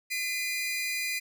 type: tone pair together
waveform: sawtooth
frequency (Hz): 2029 / 2418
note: B6 / D7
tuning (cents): +46 / +50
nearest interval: minor third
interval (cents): 304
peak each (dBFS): -30 / -28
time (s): 0.1-1.2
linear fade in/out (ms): 20
effects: none